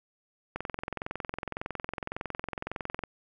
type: click train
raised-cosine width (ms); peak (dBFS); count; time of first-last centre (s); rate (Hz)
0.5; -18; 55; 0.56-3.037; 21.8
effects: none